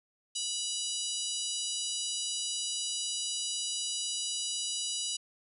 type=harmonic tone with a mistuned harmonic; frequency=978 Hz; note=B5; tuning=17 cents flat; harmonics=3 / 4 / 5 / 6 / 7 / 8 / 9 / 10; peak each=-38 / -39 / -40 / -41 / -41 / -42 / -43 / -43 dBFS; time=0.35-5.17 s; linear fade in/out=10 ms; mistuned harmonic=5; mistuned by=-15 cents; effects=none